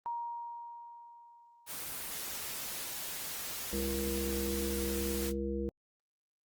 sine tone with exponential decay, 942 Hz, A#5, 18 cents sharp, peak -33 dBFS, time 0.06-2.46 s, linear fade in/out 0 ms, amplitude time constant 520 ms
white noise, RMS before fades -40 dBFS, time 1.66-5.33 s, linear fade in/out 50 ms
harmonic tone, 67.7 Hz, C#2, 40 cents flat, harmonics 1 / 3 / 5 / 7, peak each -38 / -38 / -38 / -38 dBFS, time 3.73-5.69 s, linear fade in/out 0 ms
effects Opus 24 kbps

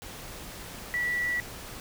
sine tone in noise, 1951 Hz, B6, 22 cents flat, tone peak -26 dBFS, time 0.94-1.4 s, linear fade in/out 0 ms, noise pink, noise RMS -42 dBFS, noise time 0.02-1.8 s, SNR +13 dB, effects none

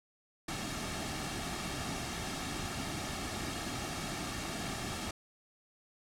pink noise with comb filter, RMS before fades -38 dBFS, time 0.48-5.11 s, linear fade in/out 5 ms, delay 2 ms, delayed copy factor -0.55, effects low-pass 9000 Hz 12 dB/octave

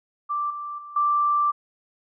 sine tone with level steps, 1174.7 Hz, D6, in tune, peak -23 / -30 / -37 / -18 dBFS, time 0.29-1.52 s, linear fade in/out 20 ms, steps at 0.5 / 0.78 / 0.96 s, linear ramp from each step 5 ms, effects none

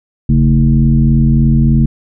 sine tone with frequency modulation, 140.7 Hz, C#3, 26 cents sharp, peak -6 dBFS, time 0.29-1.86 s, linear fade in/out 5 ms, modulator 83.3 Hz, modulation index 1.2, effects none

